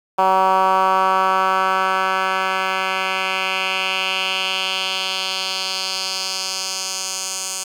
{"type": "tone with band-pass filter sweep", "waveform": "10% pulse", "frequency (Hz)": 189.2, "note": "F#3", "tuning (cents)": 39, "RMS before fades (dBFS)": -20, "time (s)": [0.18, 7.64], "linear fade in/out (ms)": 10, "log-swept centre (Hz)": [910, 7300], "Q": 2.2, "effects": ["7-bit"]}